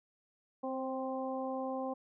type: harmonic tone with a mistuned harmonic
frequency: 261.6 Hz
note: C4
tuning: in tune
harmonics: 1 / 2 / 3 / 4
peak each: -39 / -38 / -41 / -45 dBFS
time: 0.63-1.94 s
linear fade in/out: 10 ms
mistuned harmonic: 2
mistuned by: +16 cents
effects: none